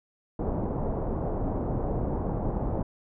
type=low-pass noise; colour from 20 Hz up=pink; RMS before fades=-29 dBFS; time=0.39-2.83 s; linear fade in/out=5 ms; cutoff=820 Hz; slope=24 dB/octave; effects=none